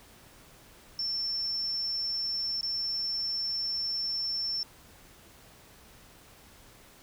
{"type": "tone with dropouts", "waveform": "sine", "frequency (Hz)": 5390, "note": "E8", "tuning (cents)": 38, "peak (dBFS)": -29, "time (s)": [0.99, 4.63], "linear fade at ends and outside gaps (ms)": 1, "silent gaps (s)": [2.61, 2.63], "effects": ["pink hiss -55 dBFS RMS until 7.02 s"]}